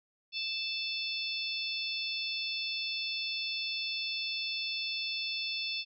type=harmonic tone; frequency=880 Hz; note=A5; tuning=in tune; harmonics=3 / 4 / 5 / 6; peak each=-37 / -38 / -39 / -40 dBFS; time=0.32-5.85 s; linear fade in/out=50 ms; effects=none